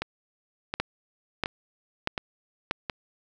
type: two click trains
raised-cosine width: 0.3 ms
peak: -9 / -13 dBFS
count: 4 / 5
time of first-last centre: 0.8-2.711 / 0.02-2.898 s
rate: 1.57 / 1.39 Hz
effects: none